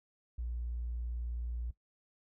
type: tone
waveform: triangle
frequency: 59.2 Hz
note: A#1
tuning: 27 cents sharp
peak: -31 dBFS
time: 0.38-1.71 s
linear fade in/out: 10 ms
effects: noise-tail reverb RT60 0.1 s tail -19 dB re dry + tanh soft clip ceiling -33 dBFS